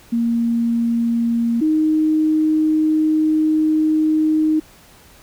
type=tone pair in turn; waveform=sine; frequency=233.1 / 311.2 Hz; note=A#3 / D#4; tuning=0 / 0 cents; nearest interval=perfect fourth; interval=500 cents; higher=second; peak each=-15 / -13 dBFS; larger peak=second; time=0.12-1.61 / 1.61-4.6 s; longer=second; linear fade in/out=10 ms; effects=pink hiss -47 dBFS RMS until 5.22 s